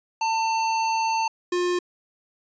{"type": "tone pair in turn", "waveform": "square", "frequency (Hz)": [896, 355.6], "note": ["A5", "F4"], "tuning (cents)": [31, 31], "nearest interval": "octave + major third", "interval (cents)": 1600, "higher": "first", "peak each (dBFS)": -22, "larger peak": "neither", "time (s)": [[0.21, 1.28], [1.52, 1.79]], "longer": "first", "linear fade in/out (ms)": 5, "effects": ["resampled to 16000 Hz"]}